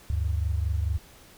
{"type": "tone pair together", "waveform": "sine", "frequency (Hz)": [73.42, 98], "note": ["D2", "G2"], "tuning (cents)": [0, 0], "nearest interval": "perfect fourth", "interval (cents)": 500, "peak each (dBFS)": [-25, -29], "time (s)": [0.1, 0.98], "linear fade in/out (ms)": 0, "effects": ["pink hiss -52 dBFS RMS until 1.37 s"]}